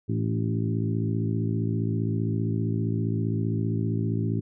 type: harmonic tone with a mistuned harmonic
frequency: 55.2 Hz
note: A1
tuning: 6 cents sharp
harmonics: 2 / 3 / 4 / 5 / 6 / 7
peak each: -26 / -30 / -32 / -34 / -36 / -37 dBFS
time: 0.08-4.41 s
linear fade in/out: 20 ms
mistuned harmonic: 5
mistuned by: +35 cents
effects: none